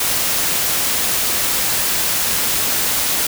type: noise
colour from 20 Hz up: white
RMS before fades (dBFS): -18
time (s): 0-3.27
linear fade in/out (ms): 5
effects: none